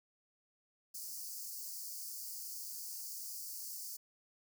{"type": "high-pass noise", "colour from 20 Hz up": "white", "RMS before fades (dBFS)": -45, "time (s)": [0.94, 3.97], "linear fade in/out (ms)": 10, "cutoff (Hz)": 4500, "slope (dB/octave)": 96, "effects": []}